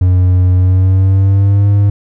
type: tone with pitch glide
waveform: triangle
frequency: 91.2 to 101.19 Hz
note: F#2 to G#2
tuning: -24 to -45 cents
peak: -4 dBFS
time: 0.01-1.9 s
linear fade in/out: 5 ms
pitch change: +179 cents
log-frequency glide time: 0.55-1.68 s
effects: none